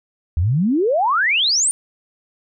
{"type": "exponential sweep", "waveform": "sine", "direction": "up", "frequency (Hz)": [75.2, 9397], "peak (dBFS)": -14, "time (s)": [0.37, 1.71], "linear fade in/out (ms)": 0, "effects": []}